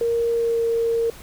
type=tone with pitch glide; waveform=sine; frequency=466.2 to 461.1 Hz; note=A#4 to A#4; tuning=0 to -19 cents; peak=-18 dBFS; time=0.01-1.1 s; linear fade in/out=2 ms; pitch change=-19 cents; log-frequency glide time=0.31-0.62 s; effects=added 55 Hz sine -52 dBFS peak until 1.22 s + pink hiss -43 dBFS RMS until 1.22 s